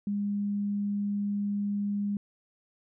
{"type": "tone", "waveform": "sine", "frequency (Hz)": 203.4, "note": "G#3", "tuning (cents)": -36, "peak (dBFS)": -27, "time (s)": [0.07, 2.17], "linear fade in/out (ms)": 2, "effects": []}